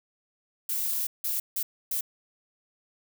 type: noise bursts at uneven times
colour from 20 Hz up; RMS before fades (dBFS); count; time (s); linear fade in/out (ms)
violet; -29; 4; 0.69-1.07 / 1.24-1.4 / 1.56-1.63 / 1.91-2.01; 5
effects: none